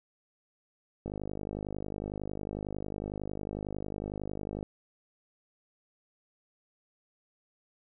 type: click train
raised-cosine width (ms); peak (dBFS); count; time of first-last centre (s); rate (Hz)
2; -23; 183; 1.06-4.629; 51
effects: none